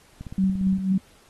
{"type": "click train", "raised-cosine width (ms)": 5, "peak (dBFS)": -23, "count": 11, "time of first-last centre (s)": [0.21, 0.785], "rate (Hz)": 17.4}
{"type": "tone with tremolo", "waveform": "sine", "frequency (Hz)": 190, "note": "F#3", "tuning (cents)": 46, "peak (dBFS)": -17, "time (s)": [0.38, 0.98], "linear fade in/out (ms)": 5, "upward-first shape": "sine", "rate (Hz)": 4, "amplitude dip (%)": 65}
{"effects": ["pink hiss -56 dBFS RMS until 1.29 s", "AAC 32 kbps"]}